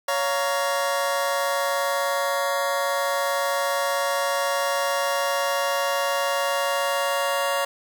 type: chord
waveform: 25% pulse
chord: Bb minor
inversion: first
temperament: just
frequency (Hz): 559.4 / 699.2 / 932.3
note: Db5 / F5 / Bb5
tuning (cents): +16 / +2 / 0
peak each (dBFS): -20 / -25 / -25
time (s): 0.08-7.65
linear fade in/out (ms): 5
effects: 8-bit